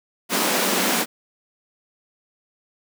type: high-pass noise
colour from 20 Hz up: pink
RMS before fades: -21 dBFS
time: 0.29-1.06 s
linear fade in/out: 50 ms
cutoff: 180 Hz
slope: 96 dB/octave
effects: none